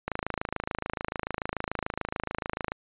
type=click train; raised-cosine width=0.5 ms; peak=-14 dBFS; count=72; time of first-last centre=0.08-2.719 s; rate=26.9 Hz; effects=resampled to 8000 Hz